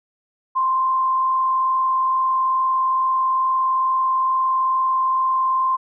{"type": "tone with frequency modulation", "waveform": "sine", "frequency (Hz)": 1046.5, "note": "C6", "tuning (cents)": 0, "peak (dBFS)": -16, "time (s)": [0.55, 5.77], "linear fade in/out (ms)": 20, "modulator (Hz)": 42.3, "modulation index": 0.32, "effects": []}